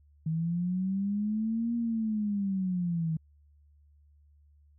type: linear two-way sweep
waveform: sine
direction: up then down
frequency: 157.1 to 236.6 to 157.1 Hz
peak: -27 dBFS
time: 0.26-3.17 s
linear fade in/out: 5 ms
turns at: 1.75 s
effects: added 73 Hz sine -58 dBFS peak until 4.78 s